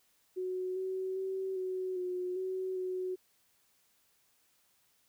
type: tone with pitch steps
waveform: sine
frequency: 369.2 / 376.6 / 381.2 / 372.1 / 362.6 / 374.7 / 369.3 Hz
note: F#4 / F#4 / G4 / F#4 / F#4 / F#4 / F#4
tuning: -4 / +31 / -48 / +10 / -35 / +22 / -3 cents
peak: -33 dBFS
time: 0.36-3.16 s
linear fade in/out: 20 ms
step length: 400 ms
effects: white hiss -71 dBFS RMS until 5.08 s